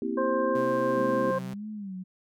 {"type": "chord", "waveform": "sine", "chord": "C dominant seventh", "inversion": "third", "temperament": "just", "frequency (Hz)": [235.5, 261.6, 327, 392.4], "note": ["Bb3", "C4", "E4", "G4"], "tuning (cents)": [18, 0, -14, 2], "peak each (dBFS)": -33, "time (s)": [0.02, 1.31], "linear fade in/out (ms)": 2}
{"type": "harmonic tone", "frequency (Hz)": 527, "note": "C5", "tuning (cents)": 12, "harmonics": [1, 2, 3], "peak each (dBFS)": [-26, -30, -38], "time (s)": [0.17, 1.39], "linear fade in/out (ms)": 10}
{"type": "tone", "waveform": "sawtooth", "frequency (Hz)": 130, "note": "C3", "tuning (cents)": -11, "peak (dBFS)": -34, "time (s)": [0.55, 1.54], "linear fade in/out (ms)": 5}
{"type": "tone with vibrato", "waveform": "sine", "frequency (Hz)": 199.2, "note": "G3", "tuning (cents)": 28, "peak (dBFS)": -34, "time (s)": [0.96, 2.04], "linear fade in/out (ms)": 20, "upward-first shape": "sine", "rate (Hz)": 1.7, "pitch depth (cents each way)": 130}
{"effects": []}